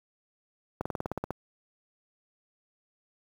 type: slowing click train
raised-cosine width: 1 ms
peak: -17 dBFS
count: 10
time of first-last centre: 0.81-1.306 s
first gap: 45 ms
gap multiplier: 1.05
effects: high-pass 60 Hz 12 dB/octave + 8-bit